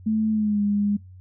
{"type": "tone with pitch glide", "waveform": "sine", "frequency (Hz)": [217.9, 204.5], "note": ["A3", "G#3"], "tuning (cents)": [-17, -26], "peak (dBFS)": -19, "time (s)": [0.06, 0.97], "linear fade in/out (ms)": 10, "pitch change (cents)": -109, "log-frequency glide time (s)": [0.31, 0.61], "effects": ["noise-tail reverb RT60 0.2 s tail -25 dB re dry", "added 92 Hz sine -42 dBFS peak until 1.2 s"]}